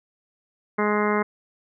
harmonic tone, 209.2 Hz, G#3, 13 cents sharp, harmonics 1 / 2 / 3 / 4 / 5 / 6 / 7 / 8 / 9 / 10, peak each -25 / -24 / -31 / -31 / -28 / -30 / -33 / -36 / -35 / -32 dBFS, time 0.78-1.23 s, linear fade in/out 10 ms, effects none

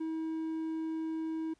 triangle tone with hard clipping, 320.6 Hz, E4, 48 cents flat, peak -34 dBFS, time 0-1.54 s, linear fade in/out 10 ms, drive 6 dB, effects pink hiss -71 dBFS RMS until 1.59 s + resampled to 22050 Hz

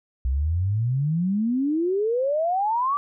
sine exponential sweep, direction up, 61.6 to 1174.7 Hz, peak -20 dBFS, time 0.25-2.97 s, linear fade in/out 0 ms, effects none

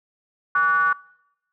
triangle ring-modulated tone, 164.81 Hz, E3, in tune, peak -11 dBFS, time 0.55-0.93 s, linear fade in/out 5 ms, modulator 1310 Hz, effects noise-tail reverb RT60 0.9 s tail -25 dB re dry

